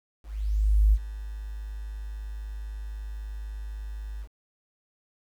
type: tone with ADSR envelope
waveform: sine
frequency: 51.9 Hz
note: G#1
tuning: in tune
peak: -15 dBFS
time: 0.23-4.28 s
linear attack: 700 ms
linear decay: 50 ms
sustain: -18 dB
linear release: 61 ms
effects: 9-bit